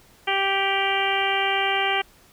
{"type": "harmonic tone with a mistuned harmonic", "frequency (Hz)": 391.1, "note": "G4", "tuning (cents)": -4, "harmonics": [1, 2, 3, 4, 5, 6, 7, 8], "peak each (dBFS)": [-29, -25, -31, -30, -29, -27, -29, -30], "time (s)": [0.27, 2.02], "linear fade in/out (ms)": 10, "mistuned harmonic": 7, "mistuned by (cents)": 39, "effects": ["pink hiss -54 dBFS RMS until 2.32 s"]}